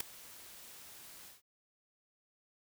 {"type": "noise with ADSR envelope", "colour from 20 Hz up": "white", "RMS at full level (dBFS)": -30, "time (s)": [0, 1.42], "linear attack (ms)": 4, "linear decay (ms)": 6, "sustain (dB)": -23, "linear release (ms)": 150, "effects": []}